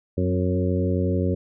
harmonic tone with a mistuned harmonic, 91.4 Hz, F#2, 21 cents flat, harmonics 1 / 2 / 3 / 4 / 5 / 6, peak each -23 / -26 / -28 / -29 / -30 / -31 dBFS, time 0.17-1.35 s, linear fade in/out 10 ms, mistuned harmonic 3, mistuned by -24 cents, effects none

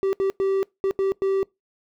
triangle tone bursts at uneven times, 387.9 Hz, G4, 18 cents flat, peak -17 dBFS, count 6, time 0.03-0.13 / 0.2-0.3 / 0.4-0.63 / 0.84-0.91 / 0.99-1.12 / 1.22-1.43 s, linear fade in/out 0 ms, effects noise-tail reverb RT60 0.2 s tail -24 dB re dry

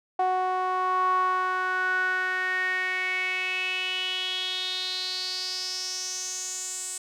sawtooth tone with band-pass filter sweep, 370 Hz, F#4, in tune, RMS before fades -28 dBFS, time 0.19-6.98 s, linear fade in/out 5 ms, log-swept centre 810 to 8000 Hz, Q 6.2, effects none

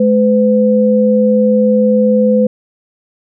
sine tone pair together, 212.7 / 506 Hz, G#3 / B4, +42 / +42 cents, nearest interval octave + minor third, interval 1500 cents, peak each -10 dBFS, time 0-2.47 s, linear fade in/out 5 ms, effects none

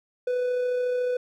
triangle tone with amplitude modulation, 496.8 Hz, B4, 10 cents sharp, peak -20 dBFS, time 0.27-1.17 s, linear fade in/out 5 ms, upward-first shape sine, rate 33.9 Hz, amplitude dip 25%, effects none

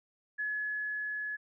sine tone with level ramp, 1700 Hz, G#6, 40 cents sharp, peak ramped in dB -31 to -34 dBFS, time 0.38-1.37 s, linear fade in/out 20 ms, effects none

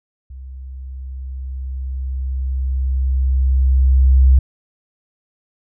sine tone with level ramp, 65.41 Hz, C2, in tune, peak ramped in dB -31 to -6 dBFS, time 0.3-4.39 s, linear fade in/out 5 ms, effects none

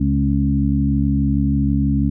harmonic tone with a mistuned harmonic, 69.3 Hz, C#2, in tune, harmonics 1 / 2 / 3 / 4, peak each -20 / -20 / -20 / -20 dBFS, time 0-2.1 s, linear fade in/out 10 ms, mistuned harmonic 3, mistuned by +24 cents, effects none

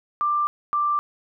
sine tone pair in turn, 1184 / 1179.2 Hz, D6 / D6, +14 / +7 cents, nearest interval unison, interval 7 cents, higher first, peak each -19 dBFS, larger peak neither, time 0.21-0.47 / 0.73-0.99 s, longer neither, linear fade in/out 0 ms, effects none

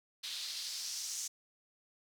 white noise with band-pass filter sweep, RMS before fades -41 dBFS, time 0.23-1.28 s, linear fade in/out 10 ms, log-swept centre 3700 to 6500 Hz, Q 2.8, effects none

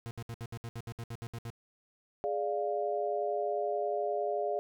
40% pulse tone bursts, 116.54 Hz, A#2, in tune, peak -37 dBFS, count 13, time 0.06-1.502 s, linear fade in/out 0 ms, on 50 ms, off 66 ms
sine chord, D diminished, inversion second, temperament equal, 415.3 / 587.3 / 698.5 Hz, Ab4 / D5 / F5, 0 / 0 / 0 cents, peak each -34 dBFS, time 2.24-4.59 s, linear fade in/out 0 ms
effects none

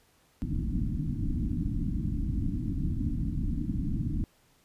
pink low-pass noise, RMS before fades -30 dBFS, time 0.42-4.24 s, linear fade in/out 0 ms, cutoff 310 Hz, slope 96 dB/octave, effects pink hiss -65 dBFS RMS until 4.64 s + resampled to 32000 Hz

